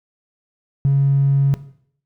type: tone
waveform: triangle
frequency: 138.59 Hz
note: C#3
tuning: in tune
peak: -8 dBFS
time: 0.85-1.54 s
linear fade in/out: 0 ms
effects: noise-tail reverb RT60 0.6 s tail -17 dB re dry + tanh soft clip ceiling -10 dBFS